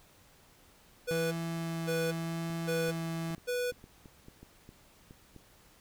square tone bursts, 491.9 Hz, B4, 7 cents flat, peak -31 dBFS, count 4, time 1.07-3.72 s, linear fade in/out 20 ms, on 250 ms, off 550 ms
35% pulse tone with vibrato, 165.5 Hz, E3, 7 cents sharp, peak -32 dBFS, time 1.11-3.35 s, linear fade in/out 0 ms, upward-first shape sine, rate 0.87 Hz, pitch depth 8 cents each way
clicks, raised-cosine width 3 ms, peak -37 dBFS, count 12, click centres 2.502 / 2.888 / 3.307 / 3.381 / 3.722 / 3.841 / 4.058 / 4.284 / 4.43 / 4.691 / 5.109 / 5.363 s
effects pink hiss -61 dBFS RMS until 5.8 s

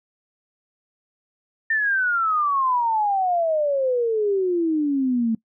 sine exponential sweep, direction down, 1814 to 220 Hz, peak -18 dBFS, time 1.7-5.35 s, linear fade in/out 5 ms, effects noise-tail reverb RT60 0.1 s tail -22 dB re dry

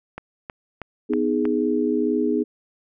click train, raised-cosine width 0.5 ms, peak -17 dBFS, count 5, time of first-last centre 0.18-1.454 s, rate 3.14 Hz
sine chord, G# minor, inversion first, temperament just, 249.2 / 311.5 / 415.3 Hz, B3 / D#4 / G#4, +16 / +2 / 0 cents, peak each -23 dBFS, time 1.09-2.44 s, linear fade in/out 20 ms
effects none

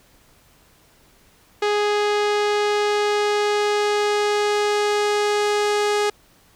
sawtooth tone with low-pass filter sweep, 415.3 Hz, G#4, in tune, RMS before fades -20 dBFS, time 1.62-6.1 s, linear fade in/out 5 ms, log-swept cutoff 4700 to 7600 Hz, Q 0.83, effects pink hiss -55 dBFS RMS until 6.55 s

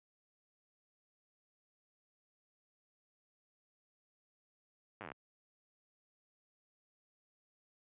slowing click train, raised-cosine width 0.5 ms, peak -30 dBFS, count 10, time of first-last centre 5.01-5.118 s, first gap 9 ms, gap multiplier 1.07, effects high-pass 100 Hz 12 dB/octave + resampled to 8000 Hz

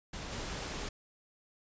pink noise with level steps, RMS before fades -42 / -39 dBFS, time 0.13-0.89 s, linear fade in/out 5 ms, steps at 0.31 s, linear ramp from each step 20 ms, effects resampled to 16000 Hz

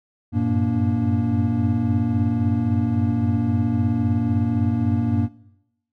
triangle tone cluster, 95.1 / 98.8 / 114.6 / 234.6 / 288.7 Hz, F#2 / G2 / A#2 / A#3 / D4, +48 / +14 / -29 / +11 / -30 cents, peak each -23 / -27 / -22 / -20 / -24 dBFS, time 0.32-5.29 s, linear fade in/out 50 ms, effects noise-tail reverb RT60 0.8 s tail -18 dB re dry

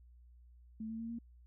sine tone with pitch steps, 220 / 224.2 / 228.5 / 232.9 Hz, A3 / A3 / A#3 / A#3, 0 / +33 / -34 / -1 cents, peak -39 dBFS, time 0.8-1.188 s, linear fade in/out 5 ms, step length 97 ms, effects added 60 Hz sine -57 dBFS peak until 1.46 s

